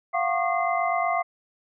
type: tone cluster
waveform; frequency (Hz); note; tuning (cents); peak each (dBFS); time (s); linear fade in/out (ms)
sine; 691 / 739 / 1096 / 1206 / 2066; F5 / F#5 / C#6 / D6 / C7; -19 / -2 / -20 / +46 / -22; -25 / -28 / -29 / -31 / -31; 0.13-1.23; 20
effects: none